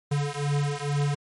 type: beating tone pair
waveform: square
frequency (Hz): 143 / 145.2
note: D3 / D3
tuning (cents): -46 / -19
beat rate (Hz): 2.2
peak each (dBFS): -28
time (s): 0.11-1.15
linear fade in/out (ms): 10
effects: MP3 48 kbps